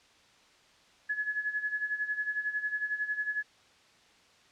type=tone with tremolo; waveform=sine; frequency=1700 Hz; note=G#6; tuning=40 cents sharp; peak=-27 dBFS; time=1.09-3.43 s; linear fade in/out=10 ms; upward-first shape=sine; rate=11 Hz; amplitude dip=75%; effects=white hiss -61 dBFS RMS until 4.51 s + low-pass 5000 Hz 12 dB/octave